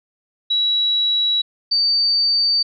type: tone pair in turn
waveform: sine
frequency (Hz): 3900 / 4603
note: B7 / D8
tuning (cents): -23 / -36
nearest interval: minor third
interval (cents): 287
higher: second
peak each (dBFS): -15 / -14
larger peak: second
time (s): 0.5-1.42 / 1.71-2.63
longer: neither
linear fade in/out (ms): 10
effects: none